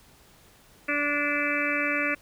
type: harmonic tone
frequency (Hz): 291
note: D4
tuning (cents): -16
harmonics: 1 / 2 / 4 / 5 / 6 / 7 / 8 / 9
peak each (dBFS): -32 / -33 / -35 / -32 / -32 / -32 / -30 / -33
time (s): 0.88-2.15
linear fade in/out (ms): 10
effects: pink hiss -56 dBFS RMS until 2.21 s